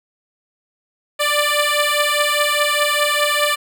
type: beating tone pair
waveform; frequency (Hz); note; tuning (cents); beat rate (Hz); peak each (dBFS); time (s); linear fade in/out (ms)
10% pulse; 587 / 591.9; D5 / D5; -1 / +13; 4.9; -10; 1.19-3.56; 20
effects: none